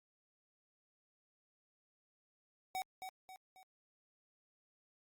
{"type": "tone with echo", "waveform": "square", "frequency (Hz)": 753, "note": "F#5", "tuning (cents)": 30, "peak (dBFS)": -38, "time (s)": [2.75, 2.82], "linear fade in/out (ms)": 0, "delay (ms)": 270, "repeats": 3, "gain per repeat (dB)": -7, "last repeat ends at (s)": 3.63, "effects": ["Opus 48 kbps"]}